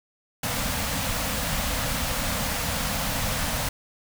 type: band-stop noise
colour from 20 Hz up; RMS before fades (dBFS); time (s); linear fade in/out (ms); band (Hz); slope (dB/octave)
pink; -27; 0.43-3.69; 5; 290 to 470; 96
effects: none